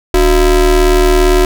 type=ring-modulated tone; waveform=square; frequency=163.2 Hz; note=E3; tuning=17 cents flat; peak=-4 dBFS; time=0.14-1.45 s; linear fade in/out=2 ms; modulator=202 Hz; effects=none